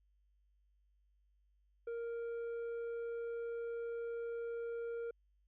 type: tone with tanh clipping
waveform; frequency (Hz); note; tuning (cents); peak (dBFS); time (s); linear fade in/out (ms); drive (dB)
triangle; 466.2; A#4; 0; -40; 1.87-5.11; 5; 10
effects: added 50 Hz sine -70 dBFS peak until 5.47 s